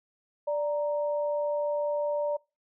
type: tone pair together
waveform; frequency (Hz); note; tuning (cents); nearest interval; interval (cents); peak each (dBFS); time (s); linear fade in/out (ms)
sine; 587.3 / 932.3; D5 / A#5; 0 / 0; minor sixth; 800; -26 / -36; 0.47-2.37; 10
effects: noise-tail reverb RT60 0.3 s tail -26 dB re dry